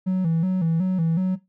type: tone with vibrato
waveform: triangle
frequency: 174.61 Hz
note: F3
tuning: in tune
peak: -16 dBFS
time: 0.06-1.36 s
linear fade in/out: 20 ms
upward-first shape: square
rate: 2.7 Hz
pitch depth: 110 cents each way
effects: noise-tail reverb RT60 0.2 s tail -17 dB re dry + tanh soft clip ceiling -13 dBFS